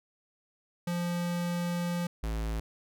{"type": "tone pair in turn", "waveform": "square", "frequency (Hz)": [174.1, 54.84], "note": ["F3", "A1"], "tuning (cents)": [-5, -5], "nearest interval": "octave + minor sixth", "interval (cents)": 2000, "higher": "first", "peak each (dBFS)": [-30, -31], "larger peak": "first", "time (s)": [[0.87, 2.07], [2.23, 2.6]], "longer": "first", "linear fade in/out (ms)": 5, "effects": []}